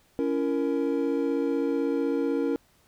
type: chord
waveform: triangle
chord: A# diminished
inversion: first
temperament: just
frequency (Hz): 279.7 / 335.6 / 466.2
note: C#4 / E4 / A#4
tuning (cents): +16 / +31 / 0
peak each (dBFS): -25 / -28 / -26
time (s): 0.19-2.56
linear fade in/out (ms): 0
effects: pink hiss -63 dBFS RMS until 2.87 s